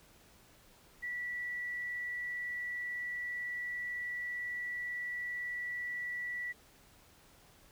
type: tone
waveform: sine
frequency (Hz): 1953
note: B6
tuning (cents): -20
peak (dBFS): -36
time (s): 1.02-6.53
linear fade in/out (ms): 20
effects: pink hiss -62 dBFS RMS until 7.71 s